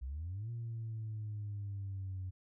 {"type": "exponential two-way sweep", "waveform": "sine", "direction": "up then down", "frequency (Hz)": [60.9, 118, 92.3], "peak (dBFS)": -37, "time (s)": [0.01, 2.31], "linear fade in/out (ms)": 20, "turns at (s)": 0.5, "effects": ["tanh soft clip ceiling -35 dBFS"]}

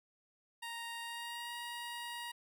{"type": "tone with pitch glide", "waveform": "15% pulse", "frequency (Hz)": [932, 949.4], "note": ["A#5", "A#5"], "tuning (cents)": [-1, 31], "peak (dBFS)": -35, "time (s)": [0.62, 2.32], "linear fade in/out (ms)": 10, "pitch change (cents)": 32, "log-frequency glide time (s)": [1.02, 1.53], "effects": []}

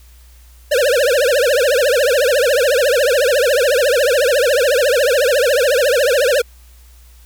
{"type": "tone with vibrato", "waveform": "square", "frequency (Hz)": 532, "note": "C5", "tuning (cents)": 29, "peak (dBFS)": -12, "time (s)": [0.71, 6.42], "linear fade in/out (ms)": 10, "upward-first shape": "triangle", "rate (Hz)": 14, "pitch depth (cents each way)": 270, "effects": ["added 60 Hz sine -41 dBFS peak until 7.25 s", "white hiss -51 dBFS RMS until 7.25 s"]}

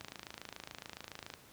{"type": "click train", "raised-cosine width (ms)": 0.2, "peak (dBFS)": -26, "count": 37, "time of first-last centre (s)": [0.01, 1.338], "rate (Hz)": 27.1, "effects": ["pink hiss -59 dBFS RMS until 1.52 s", "high-pass 60 Hz 12 dB/octave"]}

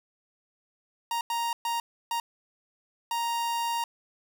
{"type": "tone bursts at uneven times", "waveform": "45% pulse", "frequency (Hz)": 934, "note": "A#5", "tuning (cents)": 3, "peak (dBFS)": -27, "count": 5, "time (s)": [[1.11, 1.21], [1.3, 1.53], [1.65, 1.8], [2.11, 2.2], [3.11, 3.84]], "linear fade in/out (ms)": 2, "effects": []}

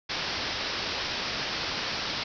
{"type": "low-pass noise", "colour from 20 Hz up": "white", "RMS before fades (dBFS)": -32, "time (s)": [0.09, 2.24], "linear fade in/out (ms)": 10, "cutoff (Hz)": 5500, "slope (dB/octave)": 96, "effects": []}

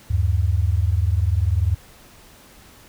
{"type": "tone pair together", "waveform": "sine", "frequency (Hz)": [77.86, 98.1], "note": ["D#2", "G2"], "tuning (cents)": [2, 2], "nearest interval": "major third", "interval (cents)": 400, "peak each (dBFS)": -19, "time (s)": [0.1, 1.75], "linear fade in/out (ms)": 10, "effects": ["pink hiss -48 dBFS RMS until 2.88 s"]}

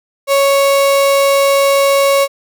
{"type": "tone", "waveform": "35% pulse", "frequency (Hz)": 554.4, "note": "C#5", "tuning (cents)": 0, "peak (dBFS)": -7, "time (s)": [0.27, 2.28], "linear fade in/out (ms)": 50, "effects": []}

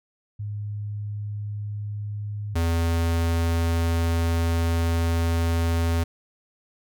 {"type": "tone pair in turn", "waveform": ["sine", "square"], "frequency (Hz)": [103.83, 83.58], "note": ["G#2", "E2"], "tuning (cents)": [0, 24], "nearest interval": "major third", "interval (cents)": 376, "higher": "first", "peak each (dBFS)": [-28, -21], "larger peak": "second", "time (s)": [[0.39, 2.55], [2.55, 6.04]], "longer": "second", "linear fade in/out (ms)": 10, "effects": []}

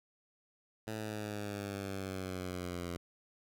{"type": "exponential sweep", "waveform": "10% pulse", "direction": "down", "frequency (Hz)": [110, 86.1], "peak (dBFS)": -30, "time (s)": [0.87, 2.97], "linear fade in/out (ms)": 5, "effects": []}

